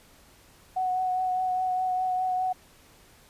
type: tone with vibrato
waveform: sine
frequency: 740 Hz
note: F#5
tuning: in tune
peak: -24 dBFS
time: 0.76-2.53 s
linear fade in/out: 10 ms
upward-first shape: triangle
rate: 4.9 Hz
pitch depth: 20 cents each way
effects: pink hiss -56 dBFS RMS until 3.29 s + resampled to 32000 Hz